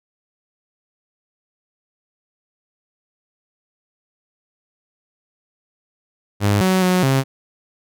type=tone with pitch steps; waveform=sawtooth; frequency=102.1 / 186.9 / 182.8 / 134.4 Hz; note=G#2 / F#3 / F#3 / C3; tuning=-29 / +18 / -21 / +47 cents; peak=-10 dBFS; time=6.4-7.24 s; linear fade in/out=50 ms; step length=210 ms; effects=none